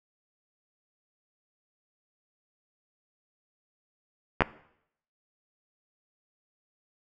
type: clicks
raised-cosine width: 0.5 ms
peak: -5 dBFS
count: 2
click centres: 4.407 / 4.42 s
effects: noise-tail reverb RT60 0.7 s tail -18 dB re dry